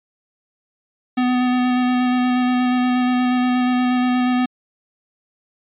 square tone with vibrato, 250 Hz, B3, 21 cents sharp, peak -16 dBFS, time 1.17-4.46 s, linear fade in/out 10 ms, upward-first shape square, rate 8.4 Hz, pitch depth 10 cents each way, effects resampled to 8000 Hz

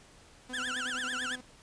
sawtooth tone with tremolo, 252.5 Hz, B3, 39 cents sharp, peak -37 dBFS, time 0.49-1.41 s, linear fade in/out 10 ms, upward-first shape square, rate 11 Hz, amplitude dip 45%
30% pulse tone with vibrato, 1541 Hz, G6, 30 cents flat, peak -30 dBFS, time 0.53-1.36 s, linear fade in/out 10 ms, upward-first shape triangle, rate 9 Hz, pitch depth 280 cents each way
effects pink hiss -57 dBFS RMS until 1.62 s + resampled to 22050 Hz

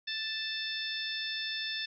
harmonic tone with a mistuned harmonic, 880 Hz, A5, in tune, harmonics 2 / 3 / 4 / 5 / 6, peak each -39 / -42 / -37 / -44 / -40 dBFS, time 0.07-1.86 s, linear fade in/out 10 ms, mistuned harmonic 4, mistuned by +23 cents, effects none

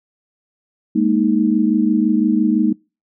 sine chord, Ab suspended second, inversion none, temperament just, 207.7 / 233.6 / 311.5 Hz, Ab3 / Bb3 / Eb4, 0 / +4 / +2 cents, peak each -17 dBFS, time 0.95-2.73 s, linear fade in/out 10 ms, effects noise-tail reverb RT60 0.3 s tail -25 dB re dry

